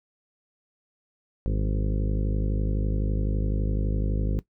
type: harmonic tone with a mistuned harmonic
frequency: 51.91 Hz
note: G#1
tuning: in tune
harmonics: 1 / 2 / 3 / 4 / 5 / 6 / 7 / 8 / 9 / 10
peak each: -24 / -30 / -34 / -36 / -38 / -40 / -41 / -42 / -43 / -44 dBFS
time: 1.46-4.39 s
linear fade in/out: 0 ms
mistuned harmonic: 4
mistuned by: -66 cents
effects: noise-tail reverb RT60 0.1 s tail -17 dB re dry